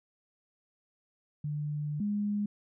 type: tone pair in turn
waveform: sine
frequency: 148.5 / 206.2 Hz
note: D3 / G#3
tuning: +20 / -12 cents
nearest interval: tritone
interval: 568 cents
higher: second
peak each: -31 / -28 dBFS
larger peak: second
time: 1.44-2 / 2-2.46 s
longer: first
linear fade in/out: 5 ms
effects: none